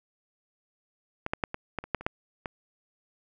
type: clicks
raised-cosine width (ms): 0.5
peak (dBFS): -16 / -12 / -11 / -18 / -15 / -25 / -10 / -26 / -11 / -18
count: 10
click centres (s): 1.264 / 1.335 / 1.438 / 1.544 / 1.787 / 1.84 / 1.947 / 2.01 / 2.065 / 2.458
effects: none